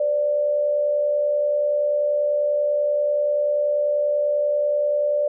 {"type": "tone pair together", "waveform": "sine", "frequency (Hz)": [516.7, 587], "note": ["C5", "D5"], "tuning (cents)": [-22, -1], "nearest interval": "major second", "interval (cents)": 221, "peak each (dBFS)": [-29, -18], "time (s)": [0, 5.28], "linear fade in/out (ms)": 5, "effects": []}